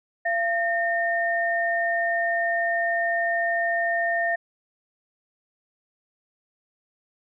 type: tone pair together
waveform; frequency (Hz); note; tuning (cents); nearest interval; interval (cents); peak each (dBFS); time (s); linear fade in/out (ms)
sine; 683 / 1823.4; F5 / A#6; -39 / -39; octave + perfect fourth; 1700; -24; 0.25-4.36; 10
effects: none